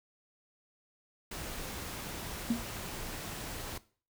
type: noise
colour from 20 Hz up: pink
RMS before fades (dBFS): -41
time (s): 1.31-3.78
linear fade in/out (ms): 5
type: tone with exponential decay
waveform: sine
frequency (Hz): 233.1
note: A#3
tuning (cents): 0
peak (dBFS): -23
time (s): 2.5-2.68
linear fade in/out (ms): 5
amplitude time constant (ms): 37
effects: noise-tail reverb RT60 0.4 s tail -18 dB re dry